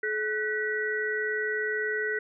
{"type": "tone cluster", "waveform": "sine", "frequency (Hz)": [428.2, 1495, 1937], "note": ["A4", "F#6", "B6"], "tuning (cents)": [-47, 17, -34], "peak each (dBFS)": [-31, -31, -31], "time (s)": [0.03, 2.19], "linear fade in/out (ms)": 5, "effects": []}